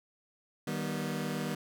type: chord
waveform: sawtooth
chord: Eb augmented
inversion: none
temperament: just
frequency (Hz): 155.56 / 194.45 / 243.1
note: Eb3 / G3 / B3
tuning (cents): 0 / -14 / -27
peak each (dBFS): -33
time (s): 0.67-1.55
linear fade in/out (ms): 5
effects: none